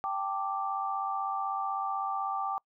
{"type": "chord", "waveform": "sine", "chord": "G suspended second", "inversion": "none", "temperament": "equal", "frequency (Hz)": [784, 880, 1174.7], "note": ["G5", "A5", "D6"], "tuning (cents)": [0, 0, 0], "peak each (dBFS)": [-33, -38, -33], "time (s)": [0.04, 2.58], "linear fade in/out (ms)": 0, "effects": ["noise-tail reverb RT60 0.1 s tail -26 dB re dry"]}